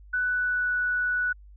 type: tone with pitch glide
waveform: sine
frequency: 1490 to 1477.1 Hz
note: F#6 to F#6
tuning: +12 to -3 cents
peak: -23 dBFS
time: 0.13-1.33 s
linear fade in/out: 10 ms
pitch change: -15 cents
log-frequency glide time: 0.23-0.72 s
effects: added 50 Hz sine -46 dBFS peak until 1.56 s